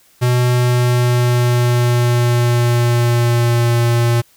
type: tone with pitch glide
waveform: square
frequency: 123.47 to 118.37 Hz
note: B2 to A#2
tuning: 0 to +27 cents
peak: -12 dBFS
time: 0.21-4.22 s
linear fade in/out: 20 ms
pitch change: -73 cents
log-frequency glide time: 0.46-3.8 s
effects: white hiss -52 dBFS RMS until 4.36 s